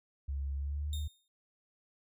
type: tone with pitch glide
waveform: sine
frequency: 69.3 to 75.14 Hz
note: C#2 to D2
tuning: 0 to +40 cents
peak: -33 dBFS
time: 0.28-1.08 s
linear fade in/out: 10 ms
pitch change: +140 cents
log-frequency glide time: 0.56-0.94 s
type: tone with exponential decay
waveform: sawtooth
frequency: 3668 Hz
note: A#7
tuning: 29 cents flat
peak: -37 dBFS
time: 0.93-1.28 s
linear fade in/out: 1 ms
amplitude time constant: 74 ms
effects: none